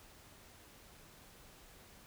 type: silence
effects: pink hiss -59 dBFS RMS until 2.06 s